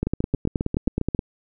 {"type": "two click trains", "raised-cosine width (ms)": 3, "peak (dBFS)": [-10, -9], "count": [9, 12], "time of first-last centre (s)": [[0.07, 1.148], [0.03, 1.192]], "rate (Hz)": [7.42, 9.47], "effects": []}